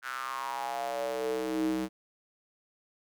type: tone with high-pass filter sweep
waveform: square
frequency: 63.7 Hz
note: C2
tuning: 46 cents flat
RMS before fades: -33 dBFS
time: 0.02-1.89 s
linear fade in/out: 50 ms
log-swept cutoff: 1500 to 250 Hz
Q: 5.9
effects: none